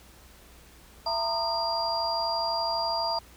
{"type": "tone cluster", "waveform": "sine", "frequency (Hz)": [669, 916, 988, 1224, 4772], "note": ["E5", "A#5", "B5", "D#6", "D8"], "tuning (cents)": [25, -31, 0, -29, 27], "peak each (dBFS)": [-31, -30, -39, -39, -30], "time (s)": [1.06, 3.19], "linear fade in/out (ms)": 5, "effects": ["added 60 Hz sine -54 dBFS peak until 3.36 s", "pink hiss -54 dBFS RMS until 3.36 s"]}